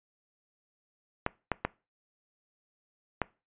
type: clicks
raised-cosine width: 0.5 ms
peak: -12 dBFS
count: 4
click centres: 1.264 / 1.517 / 1.65 / 3.217 s
effects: noise-tail reverb RT60 0.3 s tail -22 dB re dry + resampled to 8000 Hz